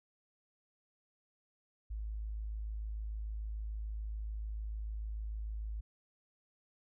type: tone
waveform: sine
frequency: 53.4 Hz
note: G#1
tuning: 49 cents sharp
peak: -37 dBFS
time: 1.9-5.81 s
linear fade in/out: 10 ms
effects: none